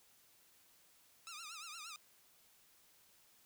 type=tone with vibrato; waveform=10% pulse; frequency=1285 Hz; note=E6; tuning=45 cents flat; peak=-39 dBFS; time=1.27-1.96 s; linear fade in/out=0 ms; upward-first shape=triangle; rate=8.6 Hz; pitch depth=160 cents each way; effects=white hiss -68 dBFS RMS until 3.45 s